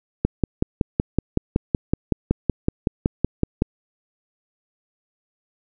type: click train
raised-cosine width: 3 ms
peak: -4 dBFS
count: 19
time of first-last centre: 0.25-3.621 s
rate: 5.34 Hz
effects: none